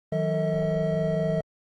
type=tone cluster; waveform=triangle; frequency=160.2 / 184.8 / 447.8 / 640 Hz; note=E3 / F#3 / A4 / D#5; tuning=-49 / -2 / +30 / +49 cents; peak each=-25 / -29 / -29 / -25 dBFS; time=0.12-1.41 s; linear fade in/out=5 ms; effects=Opus 24 kbps